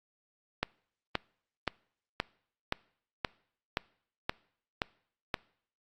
click train, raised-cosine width 0.3 ms, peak -12 dBFS, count 10, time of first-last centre 0.63-5.342 s, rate 1.91 Hz, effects noise-tail reverb RT60 0.6 s tail -24 dB re dry + Opus 48 kbps

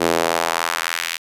sawtooth tone with high-pass filter sweep, 83.5 Hz, E2, 23 cents sharp, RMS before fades -21 dBFS, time 0-1.18 s, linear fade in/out 20 ms, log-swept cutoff 360 to 2500 Hz, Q 1.3, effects resampled to 32000 Hz

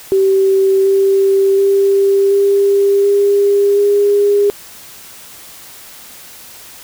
sine tone with pitch steps, 386.4 / 390.4 / 394.5 / 398.6 / 402.8 / 407 Hz, G4 / G4 / G4 / G4 / G4 / G#4, -25 / -7 / +11 / +29 / +47 / -35 cents, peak -8 dBFS, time 0.12-4.5 s, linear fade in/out 0 ms, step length 730 ms, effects white hiss -36 dBFS RMS until 6.83 s

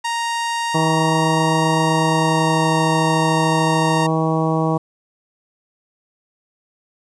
sawtooth tone with pitch glide, 932.3 to 926.4 Hz, A#5 to A#5, 0 to -11 cents, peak -16 dBFS, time 0.04-4.07 s, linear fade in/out 10 ms, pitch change -11 cents, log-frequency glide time 1.79-2.72 s
harmonic tone, 160 Hz, D#3, 49 cents sharp, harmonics 1 / 2 / 3 / 4 / 5 / 6 / 7, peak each -19 / -22 / -24 / -25 / -26 / -27 / -27 dBFS, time 0.74-4.78 s, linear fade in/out 10 ms
effects resampled to 22050 Hz + 8-bit

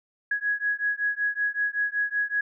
sine beating tone pair, 1665 / 1670.3 Hz, G#6 / G#6, +4 / +9 cents, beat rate 5.3 Hz, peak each -27 dBFS, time 0.31-2.41 s, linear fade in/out 5 ms, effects none

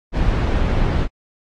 brown noise, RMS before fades -17 dBFS, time 0.12-1.08 s, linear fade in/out 50 ms, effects low-pass 4000 Hz 12 dB/octave + AAC 32 kbps

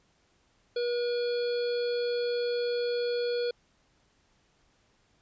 harmonic tone, 481.6 Hz, B4, 44 cents flat, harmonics 1 / 3 / 5 / 7 / 9 / 10, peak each -27 / -42 / -47 / -44 / -41 / -53 dBFS, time 0.76-3.51 s, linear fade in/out 5 ms, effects pink hiss -68 dBFS RMS until 5.21 s + resampled to 16000 Hz

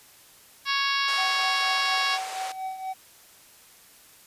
harmonic tone, 554.4 Hz, C#5, in tune, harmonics 2 / 3 / 4 / 5 / 6 / 7 / 8 / 9 / 10, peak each -28 / -30 / -31 / -32 / -33 / -33 / -34 / -35 / -35 dBFS, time 0.65-2.19 s, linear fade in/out 50 ms
pink band-pass noise, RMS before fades -38 dBFS, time 1.08-2.52 s, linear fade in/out 2 ms, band 560 to 9600 Hz, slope 24 dB/octave
triangle tone with tremolo, 758 Hz, F#5, 42 cents sharp, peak -26 dBFS, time 1.17-2.94 s, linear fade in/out 20 ms, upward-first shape triangle, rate 4.2 Hz, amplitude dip 70%
effects white hiss -53 dBFS RMS until 4.26 s + resampled to 32000 Hz

